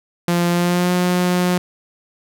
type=tone with pitch glide; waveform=sawtooth; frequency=173.4 to 179.31 Hz; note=F3 to F3; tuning=-12 to +46 cents; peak=-11 dBFS; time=0.28-1.58 s; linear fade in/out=2 ms; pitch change=+58 cents; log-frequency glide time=0.51-0.92 s; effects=none